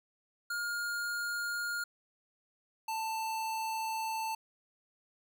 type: tone pair in turn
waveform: square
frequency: 1418 / 887.1 Hz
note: F6 / A5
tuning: +26 / +14 cents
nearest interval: minor sixth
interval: 812 cents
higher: first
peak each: -34 / -34 dBFS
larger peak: neither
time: 0.5-1.84 / 2.88-4.35 s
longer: second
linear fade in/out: 5 ms
effects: none